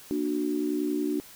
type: tone cluster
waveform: sine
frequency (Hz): 235.2 / 297.3 / 367.9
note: A#3 / D4 / F#4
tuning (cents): +16 / +21 / -10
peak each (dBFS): -34 / -27 / -31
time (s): 0.11-1.2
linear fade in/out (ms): 0
effects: white hiss -49 dBFS RMS until 1.35 s